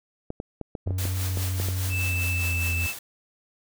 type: clicks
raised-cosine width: 2 ms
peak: -19 dBFS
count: 10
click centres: 0.304 / 0.401 / 0.613 / 0.752 / 0.875 / 0.907 / 1.054 / 1.373 / 1.6 / 1.686 s
type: tone with pitch glide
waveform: triangle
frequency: 92.5 to 85.81 Hz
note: F#2 to F2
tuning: 0 to -30 cents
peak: -23 dBFS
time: 0.86-2.87 s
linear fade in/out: 10 ms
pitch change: -130 cents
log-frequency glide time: 1.94-2.65 s
type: noise with tremolo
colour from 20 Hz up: white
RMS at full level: -33 dBFS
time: 0.98-2.99 s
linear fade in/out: 5 ms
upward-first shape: sine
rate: 4.9 Hz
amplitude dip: 50%
type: tone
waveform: triangle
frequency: 2637 Hz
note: E7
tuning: in tune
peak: -26 dBFS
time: 1.89-2.94 s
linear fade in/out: 50 ms
effects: none